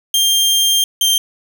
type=tone pair in turn; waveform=sawtooth; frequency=3190 / 3159 Hz; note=G7 / G7; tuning=+30 / +13 cents; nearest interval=unison; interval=17 cents; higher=first; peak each=-8 dBFS; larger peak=neither; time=0.14-0.84 / 1.01-1.18 s; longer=first; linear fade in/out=2 ms; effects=none